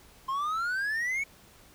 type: exponential sweep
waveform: triangle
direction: up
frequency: 1046.5 to 2252 Hz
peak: -26 dBFS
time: 0.28-1.24 s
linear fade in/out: 10 ms
effects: pink hiss -56 dBFS RMS until 1.74 s